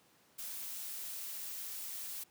blue noise, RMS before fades -43 dBFS, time 0.38-2.24 s, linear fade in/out 10 ms, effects pink hiss -67 dBFS RMS until 2.3 s + high-pass 150 Hz 12 dB/octave

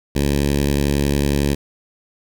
10% pulse tone with notch filter, 71 Hz, C#2, 42 cents sharp, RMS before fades -18 dBFS, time 0.15-1.55 s, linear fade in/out 10 ms, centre 1200 Hz, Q 0.96, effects 8-bit

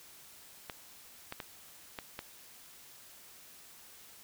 clicks, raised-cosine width 0.3 ms, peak -23 dBFS, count 5, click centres 0.698 / 1.324 / 1.402 / 1.988 / 2.191 s, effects white hiss -55 dBFS RMS until 4.23 s

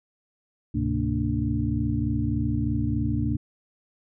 sine tone cluster, 72.2 / 105.9 / 129.2 / 229 / 293.7 Hz, D2 / G#2 / C3 / A#3 / D4, -29 / +34 / -21 / -31 / 0 cents, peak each -29 dBFS, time 0.74-3.37 s, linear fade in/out 10 ms, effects none

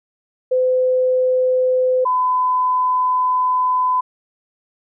sine tone pair in turn, 510 / 1008.6 Hz, C5 / B5, -44 / +36 cents, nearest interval octave, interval 1180 cents, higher second, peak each -13 / -14 dBFS, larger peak first, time 0.51-2.05 / 2.05-4.01 s, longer second, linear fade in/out 10 ms, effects none

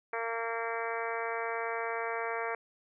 harmonic tone, 229.3 Hz, A#3, 28 cents flat, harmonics 2 / 3 / 4 / 5 / 6 / 7 / 8 / 9 / 10, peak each -37 / -39 / -40 / -41 / -42 / -42 / -43 / -44 / -44 dBFS, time 0.13-2.55 s, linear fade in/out 2 ms, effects none

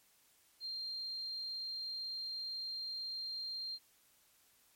sine tone, 4186 Hz, C8, in tune, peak -39 dBFS, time 0.6-3.79 s, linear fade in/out 50 ms, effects white hiss -69 dBFS RMS until 4.75 s + MP3 64 kbps

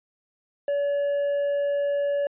triangle tone, 570 Hz, C#5, 48 cents sharp, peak -20 dBFS, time 0.68-2.27 s, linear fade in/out 2 ms, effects resampled to 8000 Hz

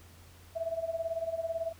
sine tone with tremolo, 659.3 Hz, E5, in tune, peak -28 dBFS, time 0.55-1.73 s, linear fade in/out 20 ms, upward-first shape sine, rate 18 Hz, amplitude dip 80%, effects added 86 Hz sine -54 dBFS peak until 1.79 s + pink hiss -58 dBFS RMS until 1.79 s

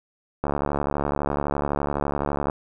click train, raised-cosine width 1 ms, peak -10 dBFS, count 149, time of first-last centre 0.44-2.498 s, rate 71.9 Hz, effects none

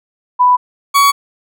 sine / 40% pulse tone pair in turn, 992 / 1124.6 Hz, B5 / C#6, +7 / +25 cents, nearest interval major second, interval 218 cents, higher second, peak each -6 dBFS, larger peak neither, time 0.39-0.57 / 0.94-1.12 s, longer neither, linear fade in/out 20 ms, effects none

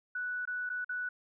sine tone with dropouts, 1480 Hz, F#6, in tune, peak -33 dBFS, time 0.15-1.09 s, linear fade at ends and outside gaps 5 ms, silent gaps 0.454-0.474 / 0.693-0.699 / 0.846-0.892 s, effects none

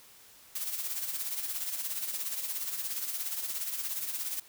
blue noise with tremolo, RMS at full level -33 dBFS, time 0.55-4.4 s, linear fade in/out 5 ms, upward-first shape sine, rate 17 Hz, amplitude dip 55%, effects white hiss -56 dBFS RMS until 4.48 s

